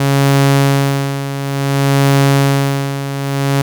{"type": "tone with tremolo", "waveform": "sawtooth", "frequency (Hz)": 138.59, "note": "C#3", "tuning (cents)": 0, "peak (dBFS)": -4, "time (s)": [0, 3.62], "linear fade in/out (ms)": 5, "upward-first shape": "sine", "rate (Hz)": 0.57, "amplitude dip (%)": 70, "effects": []}